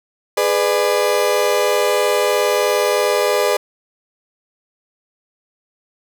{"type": "chord", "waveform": "35% pulse", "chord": "G# diminished", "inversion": "none", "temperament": "just", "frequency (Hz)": [415.3, 498.4, 598], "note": ["G#4", "B4", "D5"], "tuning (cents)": [0, 16, 31], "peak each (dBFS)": -17, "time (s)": [0.37, 3.57], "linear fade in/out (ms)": 5, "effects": []}